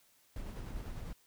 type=noise with tremolo; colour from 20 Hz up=brown; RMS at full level=-41 dBFS; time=0.36-1.13 s; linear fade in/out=2 ms; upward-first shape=square; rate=10 Hz; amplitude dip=25%; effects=white hiss -68 dBFS RMS until 1.26 s